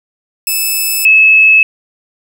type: tone pair in turn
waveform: 5% pulse / sine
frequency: 2612 / 2594 Hz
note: E7 / E7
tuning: -17 / -28 cents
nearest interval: unison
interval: 11 cents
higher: first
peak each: -3 / -3 dBFS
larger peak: neither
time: 0.47-1.05 / 1.05-1.63 s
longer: neither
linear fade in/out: 2 ms
effects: 7-bit